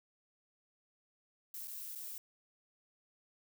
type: noise with dropouts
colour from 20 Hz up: violet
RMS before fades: -45 dBFS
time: 1.54-2.18 s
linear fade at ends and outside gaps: 2 ms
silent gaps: 1.674-1.679 / 1.951-1.956 s
effects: none